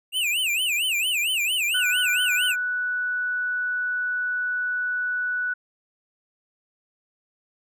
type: tone with vibrato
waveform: square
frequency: 2686 Hz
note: E7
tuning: 32 cents sharp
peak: -22 dBFS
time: 0.12-2.56 s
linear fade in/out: 50 ms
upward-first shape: sine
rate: 4.4 Hz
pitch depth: 230 cents each way
type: tone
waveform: sine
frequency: 1480 Hz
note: F#6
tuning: in tune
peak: -23 dBFS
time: 1.74-5.54 s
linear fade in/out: 10 ms
effects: none